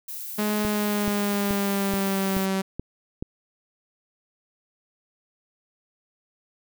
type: noise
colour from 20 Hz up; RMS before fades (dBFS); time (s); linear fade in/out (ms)
violet; -35; 0.08-2.46; 5
type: tone with pitch glide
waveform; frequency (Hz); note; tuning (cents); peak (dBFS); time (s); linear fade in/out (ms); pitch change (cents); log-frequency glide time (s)
sawtooth; 210.5 to 191.92; G#3 to G3; +24 to -36; -19; 0.38-2.62; 10; -160; 0.64-2.4
type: click train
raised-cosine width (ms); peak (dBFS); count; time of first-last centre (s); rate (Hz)
3; -17; 7; 0.65-3.225; 2.33
effects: none